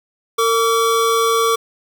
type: tone pair together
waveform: square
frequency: 455.6 / 1148 Hz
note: A#4 / D6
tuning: -40 / -40 cents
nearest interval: octave + major third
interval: 1600 cents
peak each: -17 dBFS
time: 0.38-1.56 s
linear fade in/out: 10 ms
effects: 8-bit